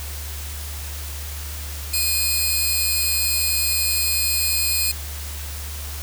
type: tone pair together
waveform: 10% pulse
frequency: 2478 / 4227 Hz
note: D#7 / C8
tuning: -8 / +17 cents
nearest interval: major sixth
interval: 925 cents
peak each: -14 dBFS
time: 1.93-4.92 s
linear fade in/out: 10 ms
effects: added 73 Hz sine -30 dBFS peak until 6.02 s + white hiss -35 dBFS RMS until 6.02 s